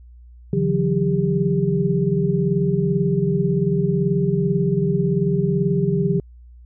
sine tone cluster, 142.6 / 165.2 / 183.3 / 399.5 Hz, C#3 / E3 / F#3 / G4, +49 / +4 / -16 / +33 cents, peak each -22 dBFS, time 0.53-6.2 s, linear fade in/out 2 ms, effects added 60 Hz sine -41 dBFS peak until 6.65 s

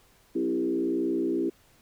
sine tone with frequency modulation, 330.9 Hz, E4, 7 cents sharp, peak -24 dBFS, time 0.35-1.5 s, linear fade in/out 10 ms, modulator 61.4 Hz, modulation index 1.2, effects pink hiss -61 dBFS RMS until 1.81 s

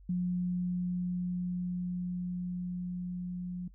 sine tone with level ramp, 179 Hz, F3, 43 cents sharp, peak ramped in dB -28 to -35 dBFS, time 0.09-3.68 s, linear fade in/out 5 ms, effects noise-tail reverb RT60 0.1 s tail -22 dB re dry + added 47 Hz sine -52 dBFS peak until 3.74 s

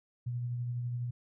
sine tone with tremolo, 121.5 Hz, B2, 28 cents flat, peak -31 dBFS, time 0.26-1.11 s, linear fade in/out 10 ms, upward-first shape triangle, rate 12 Hz, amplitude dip 30%, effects none

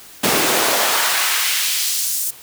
pink noise with high-pass filter sweep, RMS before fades -18 dBFS, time 0.23-2.31 s, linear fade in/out 10 ms, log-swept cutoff 210 to 9200 Hz, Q 0.97, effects white hiss -41 dBFS RMS until 2.42 s

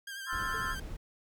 sawtooth tone with vibrato, 1592 Hz, G6, 26 cents sharp, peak -36 dBFS, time 0.07-0.8 s, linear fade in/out 5 ms, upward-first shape triangle, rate 11 Hz, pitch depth 49 cents each way
sine chord, F major seventh, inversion second, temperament equal, 1046.5 / 1318.5 / 1396.9 / 1760 Hz, C6 / E6 / F6 / A6, 0 / 0 / 0 / 0 cents, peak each -38 dBFS, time 0.26-0.76 s, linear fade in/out 50 ms
brown noise, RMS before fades -41 dBFS, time 0.32-0.97 s, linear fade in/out 10 ms
sine tone with exponential decay, 443.4 Hz, A4, 13 cents sharp, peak -40 dBFS, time 0.54-0.73 s, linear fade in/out 5 ms, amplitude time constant 40 ms
effects none

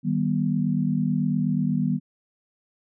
sine chord, Eb augmented, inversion none, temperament just, 155.56 / 194.45 / 243.1 Hz, Eb3 / G3 / B3, 0 / -14 / -27 cents, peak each -25 dBFS, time 0.03-2 s, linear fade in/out 50 ms, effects none

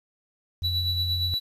sine tone, 87.31 Hz, F2, in tune, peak -27 dBFS, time 0.62-1.34 s, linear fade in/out 0 ms
triangle tone with tremolo, 3941 Hz, B7, 4 cents flat, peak -22 dBFS, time 0.63-1.4 s, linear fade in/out 20 ms, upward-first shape sine, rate 8.6 Hz, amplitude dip 50%
effects resampled to 32000 Hz + 9-bit

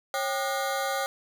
25% pulse ring-modulated tone, 667 Hz, E5, 20 cents sharp, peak -20 dBFS, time 0.14-1.06 s, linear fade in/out 0 ms, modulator 120 Hz, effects none

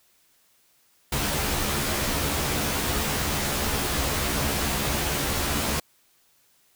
pink noise with comb filter, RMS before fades -26 dBFS, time 1.12-5.8 s, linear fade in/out 5 ms, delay 14 ms, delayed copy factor +0.7, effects white hiss -63 dBFS RMS until 6.75 s

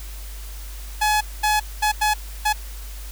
sawtooth tone bursts at uneven times, 848 Hz, G#5, 36 cents sharp, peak -13 dBFS, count 5, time 1.01-1.21 / 1.43-1.6 / 1.82-1.92 / 2.01-2.14 / 2.45-2.53 s, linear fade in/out 10 ms, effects added 50 Hz sine -32 dBFS peak until 3.11 s + white hiss -42 dBFS RMS until 3.11 s

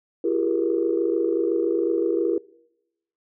sine tone cluster, 337.2 / 384.9 / 410.7 / 473.3 Hz, E4 / G4 / G#4 / A#4, +39 / -32 / -19 / +26 cents, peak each -23 / -27 / -26 / -25 dBFS, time 0.24-2.38 s, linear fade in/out 5 ms, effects noise-tail reverb RT60 0.9 s tail -24 dB re dry + tanh soft clip ceiling -9 dBFS

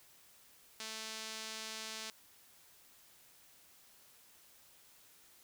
sawtooth tone with band-pass filter, 220 Hz, A3, in tune, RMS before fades -45 dBFS, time 0.8-2.1 s, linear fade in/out 0 ms, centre 5100 Hz, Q 1, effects white hiss -63 dBFS RMS until 5.43 s

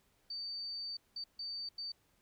sine tone bursts at uneven times, 4594 Hz, D8, 39 cents flat, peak -39 dBFS, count 4, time 0.3-0.97 / 1.16-1.24 / 1.39-1.69 / 1.78-1.92 s, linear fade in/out 5 ms, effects pink hiss -73 dBFS RMS until 2.21 s

